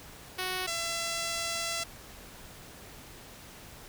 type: tone pair in turn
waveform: 5% pulse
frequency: 370 / 672.7 Hz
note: F#4 / E5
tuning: 0 / +35 cents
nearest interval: minor seventh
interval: 1035 cents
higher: second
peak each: -20 dBFS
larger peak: neither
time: 0.38-0.67 / 0.67-1.84 s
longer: second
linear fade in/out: 10 ms
effects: pink hiss -49 dBFS RMS until 3.88 s